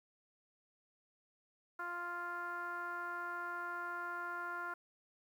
10% pulse tone with low-pass filter, 349.2 Hz, F4, in tune, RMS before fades -42 dBFS, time 1.79-4.74 s, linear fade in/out 5 ms, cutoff 1300 Hz, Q 6.6, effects 11-bit

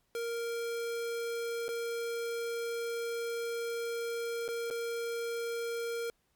square tone with dropouts, 466.2 Hz, A#4, in tune, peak -34 dBFS, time 0.15-6.1 s, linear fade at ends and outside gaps 1 ms, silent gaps 1.682-1.689 / 4.48-4.487 / 4.702-4.709 s, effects pink hiss -75 dBFS RMS until 6.35 s + MP3 96 kbps

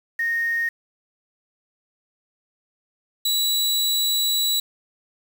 sine / sawtooth tone pair in turn, 1853 / 3926 Hz, A#6 / B7, -11 / -11 cents, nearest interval octave + minor second, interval 1300 cents, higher second, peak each -20 / -16 dBFS, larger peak second, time 0.19-0.69 / 3.25-4.6 s, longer second, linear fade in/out 5 ms, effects 7-bit

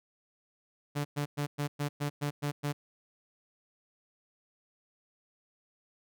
sawtooth tone bursts, 145.3 Hz, D3, 18 cents flat, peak -26 dBFS, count 9, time 0.95-2.73 s, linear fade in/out 20 ms, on 100 ms, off 110 ms, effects none

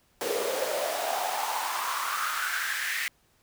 pink noise with high-pass filter sweep, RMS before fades -30 dBFS, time 0.21-3.08 s, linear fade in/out 0 ms, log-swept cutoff 430 to 2000 Hz, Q 5.7, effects pink hiss -66 dBFS RMS until 3.42 s

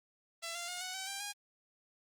5% pulse tone with pitch steps, 670 / 692.4 / 715.6 / 739.6 / 764.3 / 789.9 / 816.3 Hz, E5 / F5 / F5 / F#5 / G5 / G5 / G#5, +28 / -15 / +42 / -1 / -44 / +13 / -30 cents, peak -27 dBFS, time 0.42-1.33 s, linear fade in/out 20 ms, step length 130 ms, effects Opus 24 kbps

